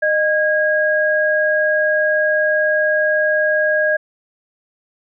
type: tone pair together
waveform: sine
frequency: 613.9 / 1639 Hz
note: D#5 / G#6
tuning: -23 / -23 cents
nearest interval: octave + perfect fourth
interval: 1700 cents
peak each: -16 dBFS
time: 0.02-3.97 s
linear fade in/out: 10 ms
effects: none